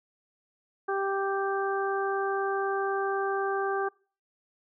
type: harmonic tone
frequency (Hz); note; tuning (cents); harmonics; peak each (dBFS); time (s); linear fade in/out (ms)
392; G4; 0; 1 / 2 / 3 / 4; -29 / -32 / -34 / -35; 0.88-3.89; 10
effects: noise-tail reverb RT60 0.4 s tail -25 dB re dry